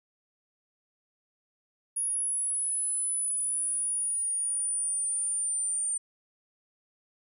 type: exponential sweep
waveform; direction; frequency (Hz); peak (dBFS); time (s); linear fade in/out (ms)
sine; down; 10410 to 9000; -27; 1.96-5.98; 10
effects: none